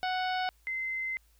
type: harmonic tone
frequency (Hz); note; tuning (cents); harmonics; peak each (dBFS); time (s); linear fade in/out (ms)
740; F#5; 0; 1 / 2 / 3 / 4 / 5 / 6 / 7; -30 / -36 / -40 / -42 / -44 / -46 / -47; 0.03-0.49; 0
type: tone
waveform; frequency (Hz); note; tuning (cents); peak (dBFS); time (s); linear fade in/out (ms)
sine; 2066; C7; -22; -31; 0.67-1.17; 0
effects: added 55 Hz sine -62 dBFS peak until 1.39 s + white hiss -69 dBFS RMS until 1.39 s